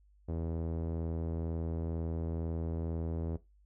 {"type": "tone with low-pass filter", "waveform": "sawtooth", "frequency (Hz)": 82.1, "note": "E2", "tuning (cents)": -6, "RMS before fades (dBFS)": -36, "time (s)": [0.28, 3.37], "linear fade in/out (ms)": 10, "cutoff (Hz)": 520, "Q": 1.2, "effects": ["noise-tail reverb RT60 0.2 s tail -17 dB re dry", "added 50 Hz sine -61 dBFS peak until 3.65 s"]}